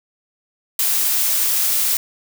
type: noise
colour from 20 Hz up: blue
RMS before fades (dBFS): -18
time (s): 0.79-1.97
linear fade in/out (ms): 2
effects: none